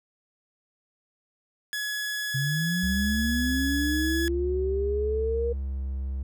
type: tone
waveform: sawtooth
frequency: 1691 Hz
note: G#6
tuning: 31 cents sharp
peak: -25 dBFS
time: 1.73-4.28 s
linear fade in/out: 0 ms
type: linear sweep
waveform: sine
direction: up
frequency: 130.81 to 475.3 Hz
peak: -25 dBFS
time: 2.34-5.53 s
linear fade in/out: 10 ms
type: tone with pitch glide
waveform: triangle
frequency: 69.3 to 66.82 Hz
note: C#2 to C2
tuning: 0 to +37 cents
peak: -26 dBFS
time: 2.83-6.23 s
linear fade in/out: 5 ms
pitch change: -63 cents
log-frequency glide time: 5.28-5.82 s
effects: none